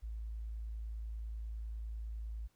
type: tone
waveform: sine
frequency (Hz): 55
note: A1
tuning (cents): 0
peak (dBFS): -39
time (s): 0.02-2.48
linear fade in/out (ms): 20
effects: pink hiss -75 dBFS RMS until 2.55 s